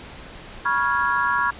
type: chord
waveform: sine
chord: C# dominant seventh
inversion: third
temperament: equal with one note detuned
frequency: 973.6 / 1108.7 / 1396.9 / 1661.2 Hz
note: B5 / C#6 / E#6 / G#6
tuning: -25 / 0 / 0 / 0 cents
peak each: -24 dBFS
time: 0.65-1.51 s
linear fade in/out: 10 ms
effects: pink hiss -40 dBFS RMS until 1.59 s + resampled to 8000 Hz